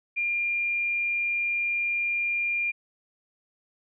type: tone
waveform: sine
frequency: 2400 Hz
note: D7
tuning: 37 cents sharp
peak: -24 dBFS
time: 0.16-2.72 s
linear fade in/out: 20 ms
effects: none